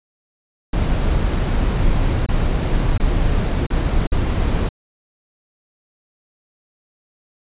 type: noise with dropouts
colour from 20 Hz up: brown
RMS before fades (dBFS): -17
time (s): 0.73-4.69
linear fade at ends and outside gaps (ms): 5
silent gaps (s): 2.263-2.287 / 2.978-2.998 / 3.666-3.702 / 4.07-4.119
effects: resampled to 8000 Hz